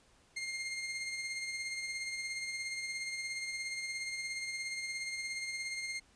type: tone with tremolo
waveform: sawtooth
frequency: 2120 Hz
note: C7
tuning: 22 cents sharp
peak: -32 dBFS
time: 0.36-6 s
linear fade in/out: 10 ms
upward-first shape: sine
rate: 17 Hz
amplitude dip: 40%
effects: pink hiss -66 dBFS RMS until 6.15 s + resampled to 22050 Hz